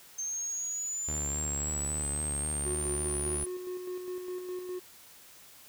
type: exponential sweep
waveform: sine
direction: up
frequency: 6310 to 9800 Hz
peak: -32 dBFS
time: 0.18-3.46 s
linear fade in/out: 10 ms
type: tone with vibrato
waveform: sawtooth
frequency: 73.42 Hz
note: D2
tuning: in tune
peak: -31 dBFS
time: 1.08-3.44 s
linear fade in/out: 0 ms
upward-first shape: sine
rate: 3.7 Hz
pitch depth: 69 cents each way
type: tone with tremolo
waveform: triangle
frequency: 363.6 Hz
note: F#4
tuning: 30 cents flat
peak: -32 dBFS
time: 2.65-4.8 s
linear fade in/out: 20 ms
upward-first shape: square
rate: 4.9 Hz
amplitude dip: 40%
effects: white hiss -54 dBFS RMS until 5.68 s